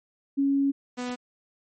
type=tone pair in turn; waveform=sine / sawtooth; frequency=277.2 / 247.5 Hz; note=C#4 / B3; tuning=0 / +4 cents; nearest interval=major second; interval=196 cents; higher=first; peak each=-20 / -26 dBFS; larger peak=first; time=0.37-0.72 / 0.97-1.16 s; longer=first; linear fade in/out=20 ms; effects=MP3 32 kbps